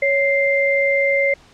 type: tone pair together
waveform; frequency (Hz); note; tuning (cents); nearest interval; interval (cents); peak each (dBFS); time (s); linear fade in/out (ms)
sine; 554.4 / 2093; C#5 / C7; 0 / 0; octave + major seventh; 2300; -17 / -17; 0.02-1.34; 5
effects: pink hiss -49 dBFS RMS until 1.53 s + low-pass 6000 Hz 12 dB/octave